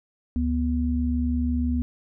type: tone pair together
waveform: sine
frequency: 72.7 / 244.5 Hz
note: D2 / B3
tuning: -17 / -17 cents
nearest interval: octave + major sixth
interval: 2100 cents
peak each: -24 dBFS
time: 0.36-1.82 s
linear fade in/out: 0 ms
effects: none